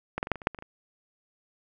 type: clicks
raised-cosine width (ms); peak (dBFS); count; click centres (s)
0.5; -15 / -13 / -21 / -8 / -24 / -27 / -6 / -25 / -25 / -26; 10; 0.18 / 0.229 / 0.271 / 0.317 / 0.357 / 0.418 / 0.471 / 0.547 / 0.588 / 0.624
effects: none

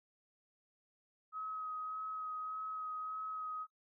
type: tone with vibrato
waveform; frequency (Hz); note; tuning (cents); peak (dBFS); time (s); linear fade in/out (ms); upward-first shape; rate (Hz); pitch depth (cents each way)
sine; 1269; D#6; +34; -39; 1.32-3.67; 50; sine; 1.7; 15
effects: noise-tail reverb RT60 0.1 s tail -21 dB re dry

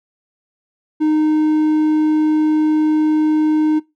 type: tone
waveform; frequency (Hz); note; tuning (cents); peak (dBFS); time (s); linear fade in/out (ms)
triangle; 308.3; D#4; -16; -10; 1-3.8; 20
effects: noise-tail reverb RT60 0.2 s tail -20 dB re dry

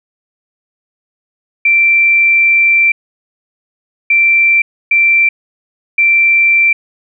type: tone bursts at uneven times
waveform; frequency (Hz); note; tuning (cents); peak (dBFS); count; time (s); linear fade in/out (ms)
sine; 2349; D7; 0; -6; 4; 1.65-2.92 / 4.1-4.62 / 4.91-5.29 / 5.98-6.73; 5
effects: none

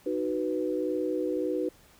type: chord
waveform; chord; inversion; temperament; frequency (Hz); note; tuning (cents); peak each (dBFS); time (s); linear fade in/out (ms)
sine; B major; first; just; 308.7 / 370.4 / 493.9; D#4 / F#4 / B4; -14 / +2 / 0; -31; 0.06-1.69; 5
effects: pink hiss -58 dBFS RMS until 1.99 s

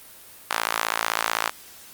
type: tone with high-pass filter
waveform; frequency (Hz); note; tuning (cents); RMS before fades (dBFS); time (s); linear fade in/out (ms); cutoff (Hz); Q
sawtooth; 55.8; A1; +25; -26; 0.5-1.5; 10; 1100; 1.4
effects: white hiss -46 dBFS RMS until 1.93 s + Opus 32 kbps

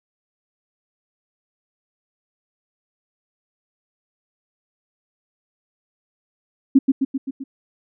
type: tone with echo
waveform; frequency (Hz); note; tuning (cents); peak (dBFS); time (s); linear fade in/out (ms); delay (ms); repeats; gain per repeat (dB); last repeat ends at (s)
sine; 269.1; C4; +49; -7; 6.75-6.79; 10; 130; 5; -4; 7.44
effects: none

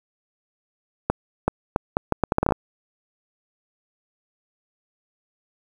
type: accelerating click train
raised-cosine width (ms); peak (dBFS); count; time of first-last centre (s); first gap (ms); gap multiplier
1; -4; 13; 1.1-2.522; 380; 0.74
effects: 7-bit

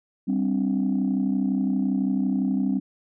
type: chord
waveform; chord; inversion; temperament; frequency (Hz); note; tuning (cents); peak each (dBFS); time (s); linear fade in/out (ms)
sine; G suspended fourth; none; equal; 196 / 261.6 / 293.7; G3 / C4 / D4; 0 / 0 / 0; -23 / -23 / -29; 0.27-2.8; 20
effects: tanh soft clip ceiling -15 dBFS

